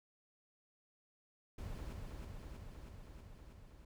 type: noise with echo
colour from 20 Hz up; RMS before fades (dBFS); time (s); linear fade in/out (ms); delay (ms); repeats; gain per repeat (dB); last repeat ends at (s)
brown; -45; 1.58-1.93; 5; 320; 6; -2; 3.85
effects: none